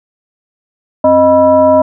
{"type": "tone with frequency modulation", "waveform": "sine", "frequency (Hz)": 621, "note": "D#5", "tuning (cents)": -3, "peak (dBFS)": -4, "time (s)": [1.04, 1.82], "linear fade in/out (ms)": 5, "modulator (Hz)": 356, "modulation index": 0.79, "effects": []}